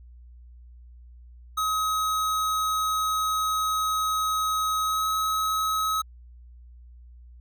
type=tone with pitch glide; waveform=square; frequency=1270 to 1278.8 Hz; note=D#6 to D#6; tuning=+35 to +47 cents; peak=-24 dBFS; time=1.57-6.02 s; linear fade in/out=10 ms; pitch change=+12 cents; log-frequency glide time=4.84-5.07 s; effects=added 60 Hz sine -45 dBFS peak until 7.4 s